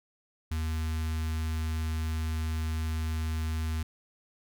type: tone with notch filter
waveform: square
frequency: 79.3 Hz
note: D#2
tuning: 33 cents sharp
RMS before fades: -31 dBFS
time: 0.51-3.83 s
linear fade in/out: 5 ms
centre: 530 Hz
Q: 0.59
effects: none